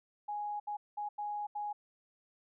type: tone bursts at uneven times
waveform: sine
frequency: 830.6 Hz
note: G#5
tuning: in tune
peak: -35 dBFS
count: 5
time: 0.28-0.6 / 0.67-0.77 / 0.97-1.09 / 1.18-1.47 / 1.55-1.73 s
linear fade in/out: 10 ms
effects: none